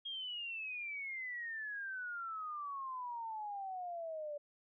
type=exponential sweep; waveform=sine; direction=down; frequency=3267 to 578 Hz; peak=-40 dBFS; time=0.05-4.38 s; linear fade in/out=10 ms; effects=none